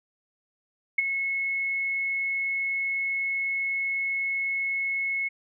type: tone with ADSR envelope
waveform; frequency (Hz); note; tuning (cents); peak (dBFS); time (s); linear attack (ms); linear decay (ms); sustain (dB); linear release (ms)
sine; 2186; C#7; -25; -16; 0.98-5.29; 7; 18; -9; 17
effects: none